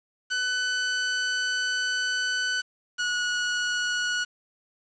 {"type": "tone pair in turn", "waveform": "sawtooth", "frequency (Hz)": [1500, 1460.7], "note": ["F#6", "F#6"], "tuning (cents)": [23, -23], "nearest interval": "unison", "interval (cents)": 46, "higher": "first", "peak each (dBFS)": -21, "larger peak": "neither", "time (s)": [[0.3, 2.62], [2.98, 4.25]], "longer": "first", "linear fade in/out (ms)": 20, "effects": ["resampled to 16000 Hz", "8-bit"]}